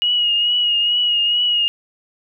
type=tone with vibrato; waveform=sine; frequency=2887 Hz; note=F#7; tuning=43 cents flat; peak=-14 dBFS; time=0.02-1.68 s; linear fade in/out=0 ms; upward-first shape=triangle; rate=2.3 Hz; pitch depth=39 cents each way; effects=none